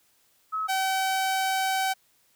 sine / sawtooth tone pair in turn, 1286 / 764.7 Hz, E6 / G5, -43 / -43 cents, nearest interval major sixth, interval 900 cents, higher first, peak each -26 / -20 dBFS, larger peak second, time 0.52-0.68 / 0.68-1.94 s, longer second, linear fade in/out 20 ms, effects white hiss -65 dBFS RMS until 2.35 s

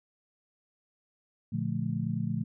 sine chord, Bb major seventh, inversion none, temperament just, 116.54 / 145.68 / 174.81 / 218.5 Hz, Bb2 / D3 / F3 / A3, 0 / -14 / +2 / -12 cents, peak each -34 dBFS, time 1.52-2.44 s, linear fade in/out 10 ms, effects none

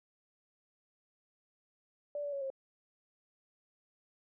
sine tone with pitch steps, 583 / 576 / 557 / 537 Hz, D5 / D5 / C#5 / C5, -13 / -34 / +8 / +45 cents, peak -35 dBFS, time 2.15-2.502 s, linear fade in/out 2 ms, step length 88 ms, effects none

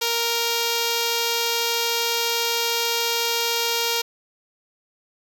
5% pulse tone with notch filter, 466.2 Hz, A#4, in tune, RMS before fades -23 dBFS, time 0.01-4.02 s, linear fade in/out 10 ms, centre 1700 Hz, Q 1.9, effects none

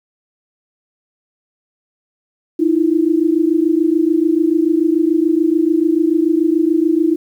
sine tone pair together, 311.1 / 338 Hz, D#4 / E4, 0 / +43 cents, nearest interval minor second, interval 143 cents, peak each -14 dBFS, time 2.59-7.16 s, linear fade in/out 10 ms, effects 8-bit

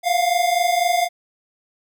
square tone pair together, 691 / 715 Hz, F5 / F5, -19 / +41 cents, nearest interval minor second, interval 60 cents, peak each -20 dBFS, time 0.03-1.09 s, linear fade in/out 50 ms, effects none

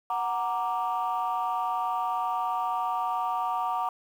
sine chord, Gb augmented, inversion none, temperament equal, 740 / 932.3 / 1174.7 Hz, Gb5 / Bb5 / D6, 0 / 0 / 0 cents, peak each -29 / -29 / -30 dBFS, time 0.1-3.89 s, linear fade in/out 2 ms, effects tanh soft clip ceiling -20 dBFS + 9-bit

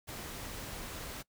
pink noise, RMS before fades -43 dBFS, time 0.07-1.23 s, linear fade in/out 20 ms, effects noise-tail reverb RT60 0.1 s tail -21 dB re dry

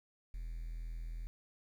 triangle tone, 41.2 Hz, E1, in tune, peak -37 dBFS, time 0.34-1.27 s, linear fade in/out 0 ms, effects tanh soft clip ceiling -33 dBFS + 11-bit

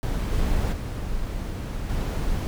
brown noise with level steps, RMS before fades -25 / -23 / -29 / -25 dBFS, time 0.03-2.47 s, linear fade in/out 0 ms, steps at 0.32 / 0.72 / 1.89 s, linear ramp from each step 10 ms, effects none

